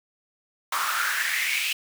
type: noise with high-pass filter sweep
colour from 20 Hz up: pink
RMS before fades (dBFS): -26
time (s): 0.72-1.73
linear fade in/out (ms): 5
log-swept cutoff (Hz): 1100 to 2700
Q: 5.2
effects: none